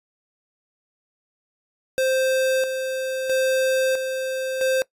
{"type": "tone with tremolo", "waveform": "square", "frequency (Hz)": 523.3, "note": "C5", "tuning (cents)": 0, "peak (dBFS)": -19, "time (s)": [1.98, 4.82], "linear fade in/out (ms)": 0, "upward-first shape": "square", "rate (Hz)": 0.76, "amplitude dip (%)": 50, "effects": ["noise-tail reverb RT60 0.1 s tail -21 dB re dry", "resampled to 32000 Hz"]}